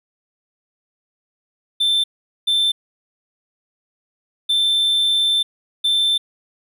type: tone bursts at uneven times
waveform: triangle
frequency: 3551 Hz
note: A7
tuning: 15 cents sharp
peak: -13 dBFS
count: 4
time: 1.8-2.04 / 2.47-2.72 / 4.49-5.43 / 5.84-6.18 s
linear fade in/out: 10 ms
effects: none